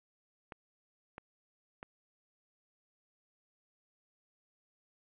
clicks, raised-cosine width 0.5 ms, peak -29 dBFS, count 3, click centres 0.522 / 1.181 / 1.829 s, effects resampled to 8000 Hz

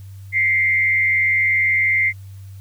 sine tone with frequency modulation, 2093 Hz, C7, in tune, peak -14 dBFS, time 0.32-2.13 s, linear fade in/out 50 ms, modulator 125 Hz, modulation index 0.59, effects added 97 Hz sine -34 dBFS peak until 2.6 s + white hiss -55 dBFS RMS until 2.6 s

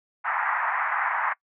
pink band-pass noise, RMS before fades -26 dBFS, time 0.24-1.34 s, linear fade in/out 20 ms, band 800 to 2000 Hz, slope 48 dB/octave, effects noise-tail reverb RT60 0.1 s tail -24 dB re dry

